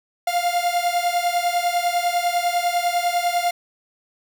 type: beating tone pair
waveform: 45% pulse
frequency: 696 / 706 Hz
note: F5 / F5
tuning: -6 / +19 cents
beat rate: 10 Hz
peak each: -22 dBFS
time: 0.27-3.51 s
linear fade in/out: 5 ms
effects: none